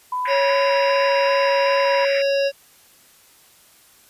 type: tone with vibrato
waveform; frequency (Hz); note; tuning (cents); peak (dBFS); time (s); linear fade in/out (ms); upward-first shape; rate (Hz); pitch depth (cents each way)
sine; 987.8; B5; 0; -21; 0.12-2.05; 5; square; 2.6; 21
type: band-pass noise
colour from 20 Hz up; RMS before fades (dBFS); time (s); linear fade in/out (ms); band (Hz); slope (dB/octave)
white; -29; 0.25-2.22; 5; 1600 to 2400; 48
type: harmonic tone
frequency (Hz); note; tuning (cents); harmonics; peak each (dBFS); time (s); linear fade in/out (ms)
554.4; C#5; 0; 1 / 3 / 5 / 7 / 9 / 10; -17 / -31 / -28 / -37 / -33 / -37; 0.27-2.52; 50
effects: white hiss -52 dBFS RMS until 4.09 s + resampled to 32000 Hz